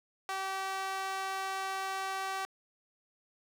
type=tone with high-pass filter; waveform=sawtooth; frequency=384.6 Hz; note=G4; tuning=33 cents flat; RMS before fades=-36 dBFS; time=0.29-2.45 s; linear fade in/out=0 ms; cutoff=900 Hz; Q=1.9; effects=low-pass 10000 Hz 12 dB/octave + 9-bit